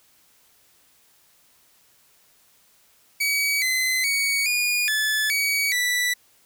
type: tone with pitch steps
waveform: sawtooth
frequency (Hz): 2269 / 2042 / 2242 / 2443 / 1731 / 2262 / 1970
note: C#7 / C7 / C#7 / D#7 / A6 / C#7 / B6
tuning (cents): +40 / -43 / +19 / -32 / -29 / +34 / -5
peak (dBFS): -17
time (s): 3.2-6.14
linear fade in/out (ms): 10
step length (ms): 420
effects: white hiss -59 dBFS RMS until 6.45 s